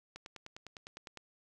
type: click train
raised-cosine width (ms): 0.2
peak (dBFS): -29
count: 11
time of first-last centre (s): 0.16-1.173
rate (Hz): 9.87
effects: none